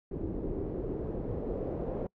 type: noise with low-pass filter sweep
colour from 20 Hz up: pink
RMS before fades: -35 dBFS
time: 0.11-2.07 s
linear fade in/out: 5 ms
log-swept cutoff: 350 to 530 Hz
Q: 2.5
effects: noise-tail reverb RT60 0.1 s tail -25 dB re dry